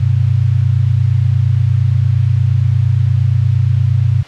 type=tone pair together; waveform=sine; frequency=98 / 126.59 Hz; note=G2 / B2; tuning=0 / +43 cents; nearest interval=major third; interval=443 cents; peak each=-12 dBFS; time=0-4.23 s; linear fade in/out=10 ms; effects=white hiss -35 dBFS RMS until 4.27 s + low-pass 3000 Hz 12 dB/octave